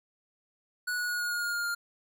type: tone with pitch steps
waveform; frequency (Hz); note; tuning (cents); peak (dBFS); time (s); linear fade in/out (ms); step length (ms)
square; 1469 / 1459.7 / 1450.5 / 1441.3 / 1432.1 / 1423.1 / 1414.1 / 1405.1; F#6 / F#6 / F#6 / F#6 / F6 / F6 / F6 / F6; -13 / -24 / -35 / -46 / +43 / +32 / +21 / +10; -30; 0.87-1.75; 10; 110
effects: none